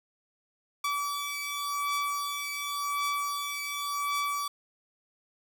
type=beating tone pair; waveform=sawtooth; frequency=1150 / 1150.9 Hz; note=D6 / D6; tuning=-37 / -35 cents; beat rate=0.9 Hz; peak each=-28 / -31 dBFS; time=0.84-4.48 s; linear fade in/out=5 ms; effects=none